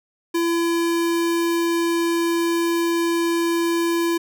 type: tone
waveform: square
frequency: 337.6 Hz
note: E4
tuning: 41 cents sharp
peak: -19 dBFS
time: 0.34-4.18 s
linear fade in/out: 10 ms
effects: none